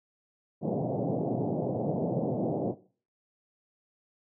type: band-pass noise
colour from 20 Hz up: pink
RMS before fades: -30 dBFS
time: 0.61-2.75 s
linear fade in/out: 50 ms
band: 120 to 730 Hz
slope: 48 dB/octave
effects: noise-tail reverb RT60 0.4 s tail -17 dB re dry